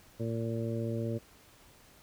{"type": "harmonic tone", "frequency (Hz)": 114.6, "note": "A#2", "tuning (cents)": -29, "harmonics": [1, 2, 3, 4, 5], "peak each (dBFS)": [-34, -37, -39, -40, -41], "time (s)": [0.19, 1.19], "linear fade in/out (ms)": 20, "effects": ["pink hiss -59 dBFS RMS until 2.02 s"]}